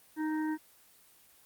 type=harmonic tone; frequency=310.8 Hz; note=D#4; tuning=2 cents flat; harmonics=1 / 3 / 5 / 6; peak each=-30 / -40 / -44 / -46 dBFS; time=0.16-0.58 s; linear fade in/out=50 ms; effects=white hiss -61 dBFS RMS until 1.45 s + Opus 24 kbps